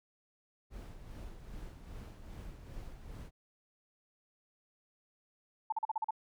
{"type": "noise with tremolo", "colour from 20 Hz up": "brown", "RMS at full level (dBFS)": -45, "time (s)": [0.7, 3.31], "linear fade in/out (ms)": 50, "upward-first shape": "sine", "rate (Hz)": 2.5, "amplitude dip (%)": 50}
{"type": "tone bursts", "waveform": "sine", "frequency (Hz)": 880, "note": "A5", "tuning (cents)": 0, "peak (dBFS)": -30, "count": 7, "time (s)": [5.7, 6.108], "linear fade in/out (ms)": 5, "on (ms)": 24, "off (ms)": 40}
{"effects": []}